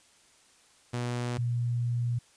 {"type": "tone pair in turn", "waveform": ["sawtooth", "sine"], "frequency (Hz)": [121.7, 119.89], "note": ["B2", "A#2"], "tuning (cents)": [-25, 49], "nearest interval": "unison", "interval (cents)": 26, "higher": "first", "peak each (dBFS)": -26, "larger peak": "neither", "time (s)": [[0.93, 1.38], [1.38, 2.19]], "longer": "second", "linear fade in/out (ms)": 10, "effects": ["white hiss -61 dBFS RMS until 2.36 s", "resampled to 22050 Hz"]}